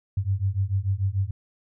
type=beating tone pair; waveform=sine; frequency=94.1 / 100.9 Hz; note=F#2 / G#2; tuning=+30 / -49 cents; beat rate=6.8 Hz; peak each=-25 dBFS; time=0.17-1.31 s; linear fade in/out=5 ms; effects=none